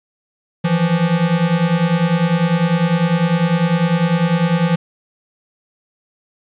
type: beating tone pair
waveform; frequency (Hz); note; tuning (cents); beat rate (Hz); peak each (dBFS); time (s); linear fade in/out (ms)
square; 163.2 / 173.2; E3 / F3; -17 / -14; 10; -18 / -16; 0.64-4.76; 10
effects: resampled to 8000 Hz + 7-bit